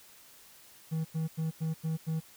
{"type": "tone bursts", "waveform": "triangle", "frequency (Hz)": 160, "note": "D#3", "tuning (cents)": 49, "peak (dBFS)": -27, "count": 6, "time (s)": [0.91, 2.205], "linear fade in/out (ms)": 20, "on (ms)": 140, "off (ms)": 91, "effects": ["white hiss -56 dBFS RMS until 2.36 s"]}